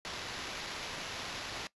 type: noise with sample-and-hold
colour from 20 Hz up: white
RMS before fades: -41 dBFS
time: 0.05-1.67 s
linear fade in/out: 0 ms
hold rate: 8820 Hz
effects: noise-tail reverb RT60 0.1 s tail -19 dB re dry + resampled to 24000 Hz